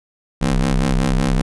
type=ring-modulated tone; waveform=25% pulse; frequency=66.2 Hz; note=C2; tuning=21 cents sharp; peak=-8 dBFS; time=0.41-1.42 s; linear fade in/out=10 ms; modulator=96.7 Hz; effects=resampled to 24000 Hz